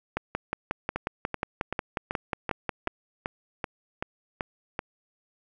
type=two click trains; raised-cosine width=0.5 ms; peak=-12 / -14 dBFS; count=16 / 11; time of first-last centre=0.17-2.873 / 0.96-4.791 s; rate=5.55 / 2.61 Hz; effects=none